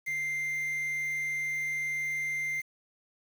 triangle tone with quantisation, 2093 Hz, C7, in tune, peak -28 dBFS, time 0.06-2.62 s, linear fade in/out 20 ms, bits 8, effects none

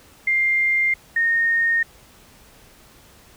sine tone pair in turn, 2100 / 1844.5 Hz, C7 / A#6, +6 / -19 cents, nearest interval major second, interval 225 cents, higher first, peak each -16 dBFS, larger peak neither, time 0.27-0.94 / 1.16-1.83 s, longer neither, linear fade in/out 5 ms, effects pink hiss -50 dBFS RMS until 3.36 s

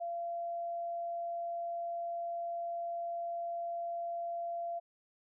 sine tone, 685 Hz, F5, 34 cents flat, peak -35 dBFS, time 0-4.8 s, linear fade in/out 20 ms, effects none

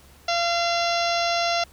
harmonic tone with a mistuned harmonic, 686 Hz, F5, 31 cents flat, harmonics 1 / 2 / 3 / 4 / 5 / 6 / 7 / 8 / 9, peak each -23 / -29 / -32 / -31 / -32 / -32 / -34 / -33 / -38 dBFS, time 0.28-1.64 s, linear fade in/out 5 ms, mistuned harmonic 9, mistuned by +42 cents, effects added 70 Hz sine -53 dBFS peak until 1.72 s + pink hiss -53 dBFS RMS until 1.72 s

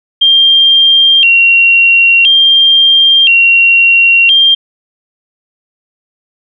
sine tone with vibrato, 2960 Hz, F#7, in tune, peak -3 dBFS, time 0.21-4.55 s, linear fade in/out 10 ms, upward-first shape square, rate 0.49 Hz, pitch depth 130 cents each way, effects none

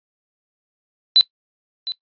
sine tone with echo, 4010 Hz, B7, 26 cents sharp, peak -8 dBFS, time 1.16-1.21 s, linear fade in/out 0 ms, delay 710 ms, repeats 1, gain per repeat -15 dB, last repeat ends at 1.92 s, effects noise-tail reverb RT60 0.1 s tail -19 dB re dry + resampled to 11025 Hz

